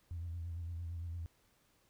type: tone with vibrato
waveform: sine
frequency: 84.7 Hz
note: E2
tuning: 48 cents sharp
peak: -38 dBFS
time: 0.11-1.26 s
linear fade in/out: 0 ms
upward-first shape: sine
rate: 8.8 Hz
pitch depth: 52 cents each way
effects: tanh soft clip ceiling -35 dBFS + pink hiss -72 dBFS RMS until 1.89 s